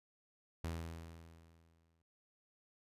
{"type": "tone with exponential decay", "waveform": "sawtooth", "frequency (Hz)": 82.6, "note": "E2", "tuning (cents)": 4, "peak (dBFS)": -34, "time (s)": [0.64, 2.02], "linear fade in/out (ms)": 0, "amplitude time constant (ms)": 300, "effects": ["noise-tail reverb RT60 0.2 s tail -21 dB re dry", "resampled to 32000 Hz"]}